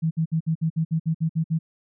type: tone bursts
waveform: sine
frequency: 161.3 Hz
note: E3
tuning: 37 cents flat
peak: -19 dBFS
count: 11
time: 0.02-1.59 s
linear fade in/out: 20 ms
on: 90 ms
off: 58 ms
effects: none